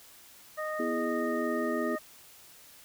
harmonic tone, 618 Hz, D#5, 12 cents flat, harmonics 1 / 2 / 3, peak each -34 / -37 / -39 dBFS, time 0.57-1.99 s, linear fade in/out 20 ms
sine chord, E major, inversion second, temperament equal, 246.9 / 329.6 / 415.3 Hz, B3 / E4 / G#4, 0 / 0 / 0 cents, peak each -33 / -34 / -35 dBFS, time 0.79-1.96 s, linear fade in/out 10 ms
effects white hiss -54 dBFS RMS until 2.84 s

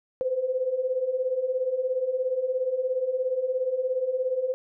sine beating tone pair, 500 / 517 Hz, B4 / C5, +21 / -21 cents, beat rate 17 Hz, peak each -30 / -25 dBFS, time 0.21-4.54 s, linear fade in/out 0 ms, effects none

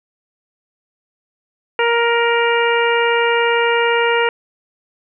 harmonic tone, 468.8 Hz, A#4, 10 cents sharp, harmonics 1 / 2 / 3 / 4 / 5 / 6, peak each -16 / -19 / -21 / -22 / -23 / -24 dBFS, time 1.79-4.29 s, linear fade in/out 2 ms, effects none

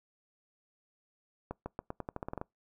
accelerating click train, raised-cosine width 1 ms, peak -23 dBFS, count 12, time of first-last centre 1.51-2.414 s, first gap 150 ms, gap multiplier 0.87, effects noise-tail reverb RT60 0.2 s tail -26 dB re dry

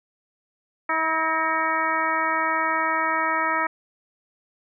harmonic tone with a mistuned harmonic, 320.9 Hz, E4, 46 cents flat, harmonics 1 / 2 / 3 / 4 / 5 / 6 / 7, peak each -34 / -31 / -26 / -25 / -32 / -27 / -31 dBFS, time 0.89-3.67 s, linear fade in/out 5 ms, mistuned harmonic 6, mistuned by -55 cents, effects none

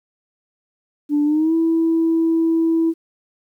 sine tone with pitch glide, 293.7 to 327.8 Hz, D4 to E4, 0 to -10 cents, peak -13 dBFS, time 1.09-2.94 s, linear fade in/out 50 ms, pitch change +190 cents, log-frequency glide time 1.24-1.54 s, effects tanh soft clip ceiling -10 dBFS + 9-bit

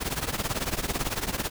pink noise with tremolo, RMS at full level -26 dBFS, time 0-1.5 s, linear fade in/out 20 ms, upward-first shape triangle, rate 18 Hz, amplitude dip 90%, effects none

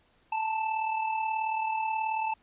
square tone with amplitude modulation, 880 Hz, A5, in tune, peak -26 dBFS, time 0.32-2.34 s, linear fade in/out 5 ms, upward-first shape sine, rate 38.5 Hz, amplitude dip 50%, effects pink hiss -66 dBFS RMS until 2.42 s + resampled to 8000 Hz

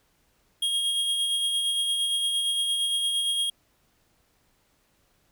square tone with tremolo, 3260 Hz, G#7, 33 cents flat, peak -23 dBFS, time 0.62-3.5 s, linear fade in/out 5 ms, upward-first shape sine, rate 8.7 Hz, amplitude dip 30%, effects pink hiss -67 dBFS RMS until 5.31 s

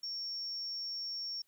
sine tone, 5490 Hz, F8, 31 cents flat, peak -36 dBFS, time 0.03-1.42 s, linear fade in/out 5 ms, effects tanh soft clip ceiling -32 dBFS + white hiss -75 dBFS RMS until 1.47 s

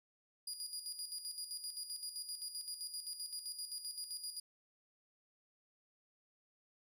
25% pulse tone with tremolo, 4865 Hz, D#8, 40 cents flat, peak -36 dBFS, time 0.47-4.4 s, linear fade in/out 5 ms, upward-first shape square, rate 7.7 Hz, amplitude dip 60%, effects none

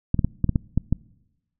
clicks, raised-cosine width 5 ms, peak -7 dBFS, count 8, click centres 0.144 / 0.192 / 0.246 / 0.443 / 0.493 / 0.558 / 0.776 / 0.926 s, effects noise-tail reverb RT60 1.0 s tail -24 dB re dry

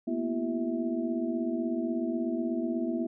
sine tone cluster, 229 / 245.3 / 333.5 / 381.3 / 655 Hz, A#3 / B3 / E4 / G4 / E5, -31 / -12 / +20 / -48 / -11 cents, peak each -37 / -31 / -32 / -40 / -39 dBFS, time 0.07-3.07 s, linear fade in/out 10 ms, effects none

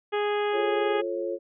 harmonic tone, 414.3 Hz, G#4, 4 cents flat, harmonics 1 / 2 / 3 / 4 / 5 / 6 / 7 / 8, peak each -25 / -31 / -35 / -37 / -39 / -41 / -42 / -43 dBFS, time 0.12-1.02 s, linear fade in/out 20 ms
sine chord, F augmented, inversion none, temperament just, 349.2 / 436.5 / 545.7 Hz, F4 / A4 / C#5, 0 / -14 / -27 cents, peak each -31 / -33 / -31 dBFS, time 0.52-1.39 s, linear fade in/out 50 ms
effects none

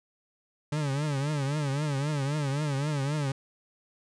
40% pulse tone with vibrato, 143.9 Hz, D3, 35 cents flat, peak -26 dBFS, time 0.72-3.32 s, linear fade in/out 5 ms, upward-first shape triangle, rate 3.8 Hz, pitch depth 140 cents each way, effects resampled to 22050 Hz

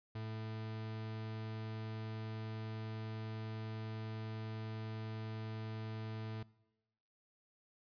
40% pulse tone, 110 Hz, A2, in tune, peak -40 dBFS, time 0.15-6.43 s, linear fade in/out 5 ms, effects noise-tail reverb RT60 1.0 s tail -22 dB re dry + resampled to 11025 Hz

